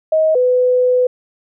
sine tone pair in turn, 631 / 500.8 Hz, D#5 / B4, +24 / +24 cents, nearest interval major third, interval 400 cents, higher first, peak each -10 dBFS, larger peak neither, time 0.12-0.35 / 0.35-1.07 s, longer second, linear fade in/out 5 ms, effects none

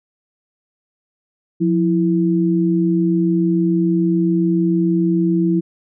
sine tone pair together, 176.94 / 330 Hz, F3 / E4, +23 / +2 cents, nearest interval major seventh, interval 1079 cents, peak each -16 dBFS, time 1.6-5.61 s, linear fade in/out 20 ms, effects none

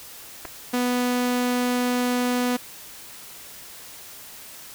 clicks, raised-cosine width 0.5 ms, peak -20 dBFS, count 2, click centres 0.451 / 0.454 s
sawtooth tone, 246.9 Hz, B3, in tune, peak -17 dBFS, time 0.73-2.57 s, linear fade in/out 10 ms
effects white hiss -42 dBFS RMS until 4.74 s

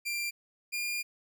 sawtooth tone pair in turn, 2375 / 2410 Hz, D7 / D7, +19 / +44 cents, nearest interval unison, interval 25 cents, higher second, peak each -28 / -28 dBFS, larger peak neither, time 0.05-0.31 / 0.72-1.03 s, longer second, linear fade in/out 20 ms, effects none

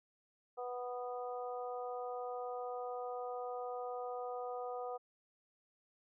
harmonic tone, 246.9 Hz, B3, in tune, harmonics 2 / 3 / 4 / 5, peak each -42 / -43 / -53 / -49 dBFS, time 0.57-4.98 s, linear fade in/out 20 ms, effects none

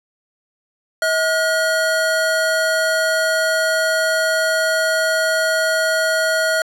square tone pair together, 640 / 1436.8 Hz, D#5 / F6, +49 / +49 cents, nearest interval octave + major second, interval 1400 cents, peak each -19 dBFS, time 1.02-6.62 s, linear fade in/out 2 ms, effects low-pass 12000 Hz 12 dB/octave

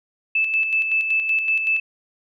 sine tone with tremolo, 2627 Hz, E7, 7 cents flat, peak -16 dBFS, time 0.35-1.8 s, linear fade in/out 5 ms, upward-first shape square, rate 5.3 Hz, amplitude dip 45%, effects none

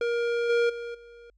square tone with level steps, 471.8 Hz, A#4, 21 cents sharp, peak -25 / -21 / -34 / -47 dBFS, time 0.01-1.3 s, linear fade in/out 2 ms, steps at 0.49 / 0.69 / 0.94 s, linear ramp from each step 10 ms, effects added 50 Hz sine -62 dBFS peak until 1.37 s + low-pass 3000 Hz 12 dB/octave

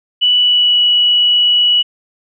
sine tone with pitch glide, 2960 to 2936 Hz, F#7 to F#7, 0 to -14 cents, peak -8 dBFS, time 0.21-1.83 s, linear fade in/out 20 ms, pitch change -14 cents, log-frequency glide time 0.36-0.81 s, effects none

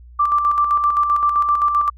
sine tone with tremolo, 1174.7 Hz, D6, in tune, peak -12 dBFS, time 0.19-1.9 s, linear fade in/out 10 ms, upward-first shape square, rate 7.7 Hz, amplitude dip 45%, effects added 60 Hz sine -39 dBFS peak until 1.97 s

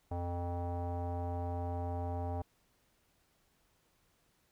square tone with low-pass filter, 87.31 Hz, F2, in tune, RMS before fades -37 dBFS, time 0.11-2.42 s, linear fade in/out 5 ms, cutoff 760 Hz, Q 4.6, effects pink hiss -73 dBFS RMS until 4.51 s

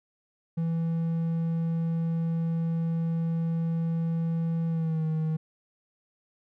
triangle tone with pitch glide, 165.2 to 158.1 Hz, E3 to D#3, +4 to +28 cents, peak -23 dBFS, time 0.57-5.37 s, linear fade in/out 10 ms, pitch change -76 cents, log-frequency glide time 4.68-5.05 s, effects none

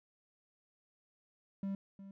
triangle tone with echo, 196 Hz, G3, in tune, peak -33 dBFS, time 1.63-1.75 s, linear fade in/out 2 ms, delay 360 ms, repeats 1, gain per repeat -13 dB, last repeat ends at 2.11 s, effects none

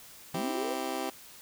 sine linear sweep, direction up, 146.83 to 523.3 Hz, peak -35 dBFS, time 0.34-0.74 s, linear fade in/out 2 ms
20% pulse chord, C major, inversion none, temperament just, 261.6 / 327 / 392.4 Hz, C4 / E4 / G4, 0 / -14 / +2 cents, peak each -32 dBFS, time 0.34-1.1 s, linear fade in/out 5 ms
effects white hiss -51 dBFS RMS until 1.41 s

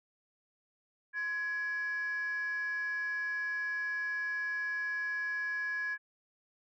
sine tone with frequency modulation, 1676 Hz, G#6, 15 cents sharp, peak -31 dBFS, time 1.13-5.98 s, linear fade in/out 50 ms, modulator 636 Hz, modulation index 0.29, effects tanh soft clip ceiling -29 dBFS

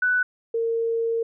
sine tone pair in turn, 1490 / 458.3 Hz, F#6 / A#4, +12 / -29 cents, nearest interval octave + minor sixth, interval 2041 cents, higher first, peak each -18 / -21 dBFS, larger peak first, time 0.02-0.23 / 0.54-1.23 s, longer second, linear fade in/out 5 ms, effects none

